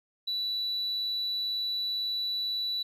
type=tone; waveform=sine; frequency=3951 Hz; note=B7; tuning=in tune; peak=-27 dBFS; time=0.27-2.83 s; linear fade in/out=10 ms; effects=tanh soft clip ceiling -26 dBFS + 11-bit

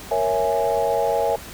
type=chord; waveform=sine; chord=A# half-diminished seventh; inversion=none; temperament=equal; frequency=466.2 / 554.4 / 659.3 / 830.6 Hz; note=A#4 / C#5 / E5 / G#5; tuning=0 / 0 / 0 / 0 cents; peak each=-23 dBFS; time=0.11-1.36 s; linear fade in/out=5 ms; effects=tanh soft clip ceiling -9 dBFS + pink hiss -38 dBFS RMS until 1.53 s

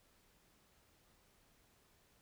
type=silence; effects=pink hiss -71 dBFS RMS until 2.21 s

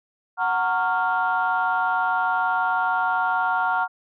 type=chord; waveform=sine; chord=Gb major seventh; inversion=none; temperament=equal with one note detuned; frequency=740 / 921.1 / 1108.7 / 1396.9 Hz; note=Gb5 / Bb5 / Db6 / F6; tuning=0 / -21 / 0 / 0 cents; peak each=-24 / -24 / -28 / -23 dBFS; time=0.37-3.88 s; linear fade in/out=50 ms; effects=tanh soft clip ceiling -12 dBFS

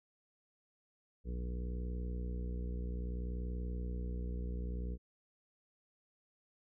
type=harmonic tone; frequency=60.6 Hz; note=B1; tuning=32 cents flat; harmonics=1 / 2 / 3 / 4 / 5 / 6 / 7 / 8; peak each=-37 / -50 / -46 / -55 / -54 / -60 / -53 / -55 dBFS; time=1.24-4.98 s; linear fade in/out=50 ms; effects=none

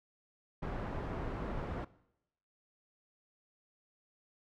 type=low-pass noise; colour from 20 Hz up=pink; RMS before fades=-39 dBFS; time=0.62-1.85 s; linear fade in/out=10 ms; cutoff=1200 Hz; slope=12 dB/octave; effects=noise-tail reverb RT60 0.8 s tail -19 dB re dry

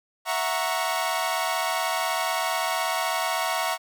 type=chord; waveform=sawtooth; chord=F# dominant seventh; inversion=third; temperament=equal with one note detuned; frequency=659.3 / 735.3 / 932.3 / 1108.7 Hz; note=E5 / F#5 / A#5 / C#6; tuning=0 / -11 / 0 / 0 cents; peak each=-26 dBFS; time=0.25-3.78 s; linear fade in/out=50 ms; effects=none

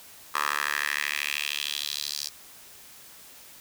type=tone with high-pass filter sweep; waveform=10% pulse; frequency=73 Hz; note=D2; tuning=10 cents flat; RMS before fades=-30 dBFS; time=0.34-2.29 s; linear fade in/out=10 ms; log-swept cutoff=1200 to 5000 Hz; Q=3; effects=white hiss -49 dBFS RMS until 3.6 s

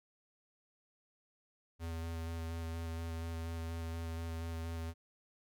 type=tone with vibrato; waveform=square; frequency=82.6 Hz; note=E2; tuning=4 cents sharp; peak=-39 dBFS; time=1.79-4.94 s; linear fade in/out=50 ms; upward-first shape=square; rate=4.2 Hz; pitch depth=12 cents each way; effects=none

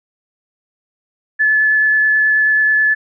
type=tone with vibrato; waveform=sine; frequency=1727 Hz; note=A6; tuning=33 cents flat; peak=-10 dBFS; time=1.39-2.95 s; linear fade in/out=20 ms; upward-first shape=sine; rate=9.3 Hz; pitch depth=8 cents each way; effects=none

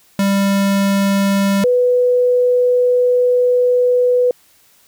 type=tone pair in turn; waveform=square / sine; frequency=197.6 / 494.8 Hz; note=G3 / B4; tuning=+14 / +3 cents; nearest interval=octave + major third; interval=1589 cents; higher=second; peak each=-13 / -10 dBFS; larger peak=second; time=0.19-1.64 / 1.64-4.31 s; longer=second; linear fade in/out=2 ms; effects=white hiss -52 dBFS RMS until 4.87 s

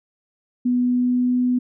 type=tone with pitch glide; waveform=sine; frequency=246.9 to 248.8 Hz; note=B3 to B3; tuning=0 to +13 cents; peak=-16 dBFS; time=0.65-1.59 s; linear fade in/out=10 ms; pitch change=+13 cents; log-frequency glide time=0.79-1.35 s; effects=none

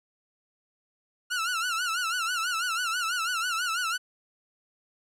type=tone with vibrato; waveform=sawtooth; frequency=1396.9 Hz; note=F6; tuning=in tune; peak=-23 dBFS; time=1.3-3.98 s; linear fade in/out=20 ms; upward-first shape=sine; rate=6.1 Hz; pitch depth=120 cents each way; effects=low-pass 11000 Hz 12 dB/octave

